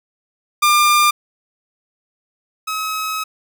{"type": "tone pair in turn", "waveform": "sawtooth", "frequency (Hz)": [1198, 1279], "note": ["D6", "D#6"], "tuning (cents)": [34, 47], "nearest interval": "minor second", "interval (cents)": 113, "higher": "second", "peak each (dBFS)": [-7, -17], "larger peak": "first", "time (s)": [[0.62, 1.11], [2.67, 3.24]], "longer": "second", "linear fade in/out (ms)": 10, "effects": []}